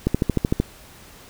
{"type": "click train", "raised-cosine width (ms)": 3, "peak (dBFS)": -5, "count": 8, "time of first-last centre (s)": [0.07, 0.6], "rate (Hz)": 13.2, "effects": ["pink hiss -46 dBFS RMS until 1.29 s"]}